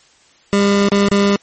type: tone with dropouts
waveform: 25% pulse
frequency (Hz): 200.8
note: G3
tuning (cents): +42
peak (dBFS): -7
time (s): 0.53-1.36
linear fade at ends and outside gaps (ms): 0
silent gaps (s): 0.887-0.919 / 1.084-1.114
effects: white hiss -51 dBFS RMS until 1.42 s + MP3 32 kbps